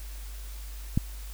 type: click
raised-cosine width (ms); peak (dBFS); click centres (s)
5; -10; 0.975
effects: added 50 Hz sine -37 dBFS peak until 1.33 s + white hiss -49 dBFS RMS until 1.33 s